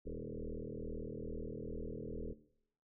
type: tone with frequency modulation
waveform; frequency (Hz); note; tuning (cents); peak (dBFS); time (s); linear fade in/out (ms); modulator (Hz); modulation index
sine; 220.6; A3; +5; -40; 0.05-2.34; 20; 39.9; 6.7
effects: noise-tail reverb RT60 0.7 s tail -17 dB re dry

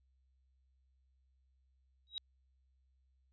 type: tone with exponential growth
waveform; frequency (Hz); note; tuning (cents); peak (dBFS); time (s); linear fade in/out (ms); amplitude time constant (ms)
sine; 3836; A#7; +49; -34; 2.07-2.18; 0; 22
effects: added 65 Hz sine -70 dBFS peak until 3.32 s + resampled to 16000 Hz

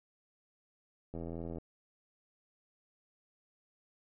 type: click train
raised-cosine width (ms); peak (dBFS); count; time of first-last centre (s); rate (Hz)
2; -29; 38; 1.14-1.584; 83.4
effects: none

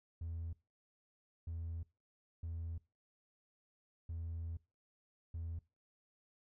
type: tone bursts at uneven times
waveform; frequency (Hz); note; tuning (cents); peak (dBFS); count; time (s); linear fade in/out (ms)
triangle; 83.1; E2; +15; -37; 5; 0.21-0.53 / 1.47-1.83 / 2.43-2.78 / 4.09-4.57 / 5.34-5.59; 5
effects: noise-tail reverb RT60 0.3 s tail -24 dB re dry + tanh soft clip ceiling -35 dBFS

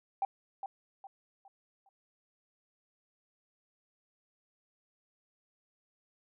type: tone with echo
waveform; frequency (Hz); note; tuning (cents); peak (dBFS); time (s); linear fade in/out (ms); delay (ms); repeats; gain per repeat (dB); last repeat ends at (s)
sine; 784; G5; 0; -27; 0.22-0.25; 2; 410; 4; -9; 1.89
effects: tanh soft clip ceiling -23 dBFS

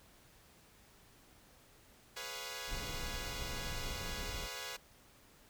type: chord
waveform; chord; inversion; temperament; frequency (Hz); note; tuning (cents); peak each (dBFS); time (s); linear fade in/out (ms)
5% pulse; C# dominant seventh; second; equal; 415.3 / 493.9 / 554.4 / 698.5; G#4 / B4 / C#5 / E#5; 0 / 0 / 0 / 0; -38 / -34 / -36 / -38; 2.16-4.77; 10
type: noise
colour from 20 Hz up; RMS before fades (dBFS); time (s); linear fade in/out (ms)
brown; -43; 2.67-4.49; 50
effects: pink hiss -63 dBFS RMS until 5.49 s

